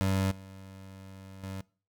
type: tone with level steps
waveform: 25% pulse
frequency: 96 Hz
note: G2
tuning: 36 cents flat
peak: -22 / -42 / -33 dBFS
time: 0.01-1.61 s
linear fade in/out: 0 ms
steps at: 0.31 / 1.43 s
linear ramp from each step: 5 ms
effects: noise-tail reverb RT60 0.4 s tail -23 dB re dry